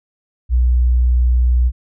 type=tone; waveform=sine; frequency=61.3 Hz; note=B1; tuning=12 cents flat; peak=-10 dBFS; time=0.49-1.72 s; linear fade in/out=50 ms; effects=none